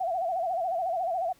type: tone with vibrato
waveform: sine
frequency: 709 Hz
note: F5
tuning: 26 cents sharp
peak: -26 dBFS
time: 0-1.33 s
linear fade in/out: 10 ms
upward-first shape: sine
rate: 14 Hz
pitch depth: 130 cents each way
effects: pink hiss -61 dBFS RMS until 1.39 s